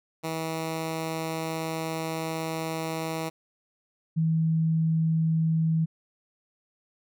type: tone pair in turn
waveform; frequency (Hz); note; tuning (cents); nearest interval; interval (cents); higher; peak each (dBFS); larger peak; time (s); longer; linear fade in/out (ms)
10% pulse / sine; 161.3 / 161.3; E3 / E3; -37 / -37; unison; 0; neither; -21; neither; 0.23-3.3 / 4.16-5.86; first; 20
effects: none